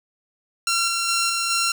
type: tone with tremolo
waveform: 10% pulse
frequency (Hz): 1367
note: F6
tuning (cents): -37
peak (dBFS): -11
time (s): 0.67-1.72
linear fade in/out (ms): 2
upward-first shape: square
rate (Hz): 2.4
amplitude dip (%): 25
effects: none